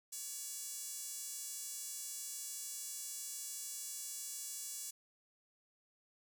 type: tone with high-pass filter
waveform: sawtooth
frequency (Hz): 567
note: C#5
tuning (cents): +39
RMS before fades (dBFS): -45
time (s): 0.12-4.91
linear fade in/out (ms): 10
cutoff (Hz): 7300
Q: 2
effects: none